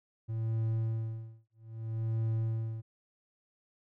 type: tone with tremolo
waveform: triangle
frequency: 112.2 Hz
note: A2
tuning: 34 cents sharp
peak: -26 dBFS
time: 0.28-2.82 s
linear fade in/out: 20 ms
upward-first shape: sine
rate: 0.62 Hz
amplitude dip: 100%
effects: none